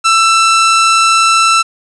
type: tone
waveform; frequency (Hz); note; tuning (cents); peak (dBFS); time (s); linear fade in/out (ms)
sawtooth; 1332; E6; +18; -3; 0.04-1.63; 20
effects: resampled to 22050 Hz + 7-bit